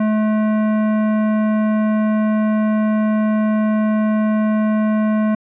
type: tone with hard clipping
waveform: sine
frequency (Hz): 215.1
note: A3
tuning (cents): -39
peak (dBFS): -16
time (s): 0-5.35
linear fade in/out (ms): 5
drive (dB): 14
effects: resampled to 8000 Hz